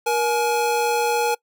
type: tone pair together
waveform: square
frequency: 473.7 / 844 Hz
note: A#4 / G#5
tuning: +28 / +28 cents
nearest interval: minor seventh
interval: 1000 cents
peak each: -22 dBFS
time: 0.06-1.35 s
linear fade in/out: 10 ms
effects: noise-tail reverb RT60 0.1 s tail -24 dB re dry